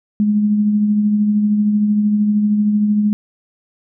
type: tone with tremolo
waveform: sine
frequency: 209.1 Hz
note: G#3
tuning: 12 cents sharp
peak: -10 dBFS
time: 0.2-3.13 s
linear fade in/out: 0 ms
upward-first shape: triangle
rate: 13 Hz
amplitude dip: 40%
effects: none